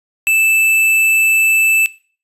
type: tone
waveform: square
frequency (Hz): 2637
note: E7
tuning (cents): 0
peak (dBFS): -11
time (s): 0.27-1.86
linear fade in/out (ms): 0
effects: noise-tail reverb RT60 0.4 s tail -19 dB re dry + resampled to 32000 Hz